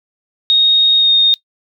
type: tone with pitch glide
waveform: sine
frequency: 3729 to 3695 Hz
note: A#7 to A#7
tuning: 0 to -16 cents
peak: -7 dBFS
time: 0.5-1.34 s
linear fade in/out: 0 ms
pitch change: -16 cents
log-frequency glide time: 0.98-1.11 s
effects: noise-tail reverb RT60 0.1 s tail -22 dB re dry